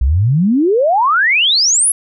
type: exponential sweep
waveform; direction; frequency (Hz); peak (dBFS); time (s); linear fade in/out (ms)
sine; up; 58 to 11370; -9; 0.01-1.92; 5
effects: none